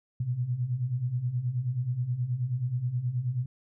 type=beating tone pair; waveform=sine; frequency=117.8 / 127.2 Hz; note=A#2 / C3; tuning=+19 / -48 cents; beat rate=9.4 Hz; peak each=-33 / -28 dBFS; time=0.2-3.46 s; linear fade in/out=5 ms; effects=none